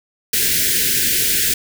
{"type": "band-stop noise", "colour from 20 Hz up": "white", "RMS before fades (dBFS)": -17, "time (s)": [0.33, 1.54], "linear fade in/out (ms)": 5, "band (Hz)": [490, 1500], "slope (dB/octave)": 96, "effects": []}